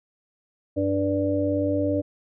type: harmonic tone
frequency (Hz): 97.6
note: G2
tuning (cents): -7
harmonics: 1 / 3 / 5 / 6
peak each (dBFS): -29 / -24 / -29 / -26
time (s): 0.76-2.02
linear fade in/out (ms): 20
effects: none